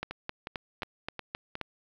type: two click trains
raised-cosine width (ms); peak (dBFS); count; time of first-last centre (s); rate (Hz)
0.3; -20 / -17; 5 / 7; 0.11-1.554 / 0.03-1.613; 2.77 / 3.79
effects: low-pass 5000 Hz 12 dB/octave + 9-bit

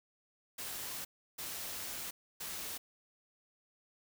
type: noise bursts at uneven times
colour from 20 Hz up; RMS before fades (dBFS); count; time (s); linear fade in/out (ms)
white; -42; 3; 0.58-1.05 / 1.38-2.11 / 2.4-2.78; 10
effects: none

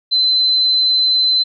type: tone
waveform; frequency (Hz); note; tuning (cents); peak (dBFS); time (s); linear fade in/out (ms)
sine; 4056; B7; +45; -11; 0.11-1.44; 20
effects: none

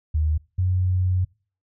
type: tone pair in turn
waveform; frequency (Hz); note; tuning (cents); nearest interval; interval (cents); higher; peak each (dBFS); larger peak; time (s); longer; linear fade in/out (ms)
sine; 77.2 / 91.81; D#2 / F#2; -13 / -13; minor third; 300; second; -18; neither; 0.14-0.38 / 0.58-1.25; second; 10
effects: noise-tail reverb RT60 0.4 s tail -25 dB re dry

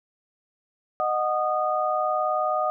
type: tone cluster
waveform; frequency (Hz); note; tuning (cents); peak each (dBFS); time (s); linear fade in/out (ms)
sine; 617 / 736 / 1232; D#5 / F#5 / D#6; -15 / -9 / -17; -26; 1-2.7; 0
effects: none

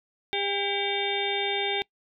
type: harmonic tone with a mistuned harmonic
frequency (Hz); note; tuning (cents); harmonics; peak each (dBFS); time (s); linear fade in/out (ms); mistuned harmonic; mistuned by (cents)
400; G4; +35; 1 / 2 / 4 / 5 / 6 / 7 / 8 / 9; -31 / -32 / -39 / -39 / -32 / -38 / -36 / -31; 0.33-1.82; 0; 6; -79
effects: noise-tail reverb RT60 0.1 s tail -23 dB re dry

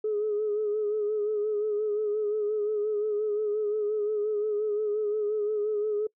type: tone with vibrato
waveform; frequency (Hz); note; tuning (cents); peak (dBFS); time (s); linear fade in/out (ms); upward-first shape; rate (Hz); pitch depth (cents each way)
sine; 422.2; G#4; +29; -24; 0.04-6.07; 5; sine; 5.7; 43
effects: noise-tail reverb RT60 0.1 s tail -25 dB re dry + tanh soft clip ceiling -20 dBFS

